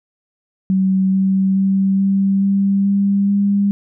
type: tone with pitch steps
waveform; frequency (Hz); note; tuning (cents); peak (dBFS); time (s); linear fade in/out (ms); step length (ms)
sine; 190 / 191.76 / 193.54 / 195.34 / 197.16 / 198.99 / 200.8; F#3 / G3 / G3 / G3 / G3 / G3 / G3; +46 / -38 / -22 / -6 / +10 / +26 / +42; -12; 0.7-3.71; 0; 430
effects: none